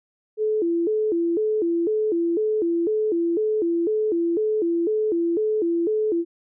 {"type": "tone with vibrato", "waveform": "sine", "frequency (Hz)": 381.8, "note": "G4", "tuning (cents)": -46, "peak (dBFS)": -19, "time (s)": [0.37, 6.25], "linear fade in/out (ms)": 50, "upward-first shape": "square", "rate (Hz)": 2, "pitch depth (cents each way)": 210, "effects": []}